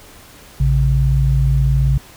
sine tone pair together, 57.18 / 136 Hz, A#1 / C#3, -33 / -33 cents, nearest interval octave + minor third, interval 1500 cents, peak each -14 dBFS, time 0.6-1.98 s, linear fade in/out 5 ms, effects pink hiss -42 dBFS RMS until 2.16 s

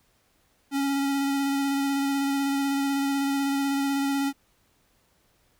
square tone with vibrato, 277.2 Hz, C#4, in tune, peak -24 dBFS, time 0.71-4.33 s, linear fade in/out 50 ms, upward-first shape square, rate 16 Hz, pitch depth 12 cents each way, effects pink hiss -66 dBFS RMS until 5.59 s

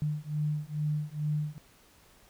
sine beating tone pair, 149.4 / 151.7 Hz, D3 / D#3, +30 / -44 cents, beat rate 2.3 Hz, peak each -32 / -32 dBFS, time 0.02-1.58 s, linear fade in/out 0 ms, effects pink hiss -60 dBFS RMS until 2.29 s

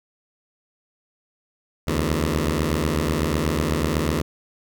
10% pulse beating tone pair, 73.42 / 81.52 Hz, D2 / E2, 0 / -19 cents, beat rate 8.1 Hz, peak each -15 dBFS, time 1.87-4.22 s, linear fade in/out 10 ms, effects none

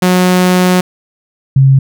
sawtooth / sine tone pair in turn, 182 / 134.97 Hz, F#3 / C#3, -28 / -46 cents, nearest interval perfect fourth, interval 518 cents, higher first, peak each -3 dBFS, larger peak neither, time 0.02-0.81 / 1.56-1.79 s, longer first, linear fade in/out 5 ms, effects none

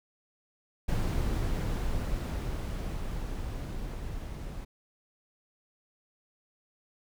brown noise with level ramp, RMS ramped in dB -28 to -39 dBFS, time 0.88-4.65 s, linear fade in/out 10 ms, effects none

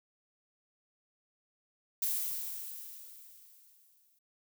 violet noise with exponential decay, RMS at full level -31 dBFS, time 2.02-4.19 s, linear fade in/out 5 ms, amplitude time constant 470 ms, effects none

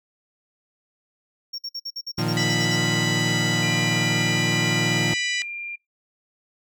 triangle tone bursts, 5520 Hz, F8, 21 cents flat, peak -27 dBFS, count 12, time 1.53-2.762 s, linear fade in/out 10 ms, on 55 ms, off 52 ms
30% pulse chord, Bb suspended fourth, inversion none, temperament equal with one note detuned, 116.54 / 153.42 / 174.61 Hz, Bb2 / Eb3 / F3, 0 / -24 / 0 cents, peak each -24 dBFS, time 2.18-5.14 s, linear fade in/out 5 ms
harmonic tone, 987.8 Hz, B5, in tune, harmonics 2 / 3 / 4 / 5 / 6 / 7 / 8, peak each -26 / -30 / -32 / -34 / -36 / -37 / -38 dBFS, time 2.37-5.42 s, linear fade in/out 0 ms
sine tone, 2390 Hz, D7, 30 cents sharp, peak -30 dBFS, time 3.62-5.76 s, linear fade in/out 10 ms
effects noise-tail reverb RT60 0.2 s tail -26 dB re dry

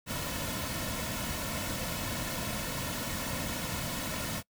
pink noise with comb filter, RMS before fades -35 dBFS, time 0.06-4.43 s, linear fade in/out 50 ms, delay 2.5 ms, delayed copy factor -0.6, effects noise-tail reverb RT60 0.1 s tail -24 dB re dry

